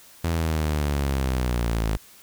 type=linear sweep; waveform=sawtooth; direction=down; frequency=84.6 to 52.4 Hz; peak=-18 dBFS; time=0.24-1.97 s; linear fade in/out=5 ms; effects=white hiss -50 dBFS RMS until 2.22 s